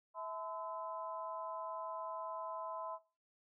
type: harmonic tone with a mistuned harmonic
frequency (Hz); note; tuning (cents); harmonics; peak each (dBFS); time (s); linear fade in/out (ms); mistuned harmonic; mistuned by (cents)
217; A3; -24; 3 / 4 / 5 / 6; -46 / -51 / -43 / -54; 0.14-2.99; 50; 5; -110
effects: noise-tail reverb RT60 0.3 s tail -17 dB re dry